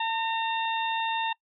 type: harmonic tone with a mistuned harmonic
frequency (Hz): 912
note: A#5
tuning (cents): -38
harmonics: 1 / 2 / 3 / 4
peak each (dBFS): -27 / -35 / -34 / -35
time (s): 0-1.33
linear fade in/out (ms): 5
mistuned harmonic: 1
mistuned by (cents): -20
effects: noise-tail reverb RT60 0.1 s tail -24 dB re dry